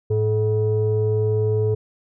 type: tone pair together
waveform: sine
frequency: 107.5 / 430 Hz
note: A2 / A4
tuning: -40 / -40 cents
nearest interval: 2 octaves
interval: 2400 cents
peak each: -18 / -19 dBFS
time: 0.1-1.75 s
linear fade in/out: 10 ms
effects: tanh soft clip ceiling -12 dBFS